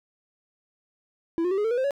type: tone with pitch steps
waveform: triangle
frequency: 332.5 / 358.4 / 386.4 / 416.5 / 449 / 484 / 521.7 / 562.4 Hz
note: E4 / F4 / G4 / G#4 / A4 / B4 / C5 / C#5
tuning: +15 / +45 / -25 / +5 / +35 / -35 / -5 / +25 cents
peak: -20 dBFS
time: 1.38-1.908 s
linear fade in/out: 0 ms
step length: 66 ms
effects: none